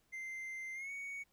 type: tone with pitch glide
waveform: triangle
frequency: 2083 to 2233 Hz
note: C7 to C#7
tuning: -8 to +12 cents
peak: -40 dBFS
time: 0.12-1.24 s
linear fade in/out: 20 ms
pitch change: +120 cents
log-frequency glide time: 0.74-0.91 s
effects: pink hiss -75 dBFS RMS until 1.32 s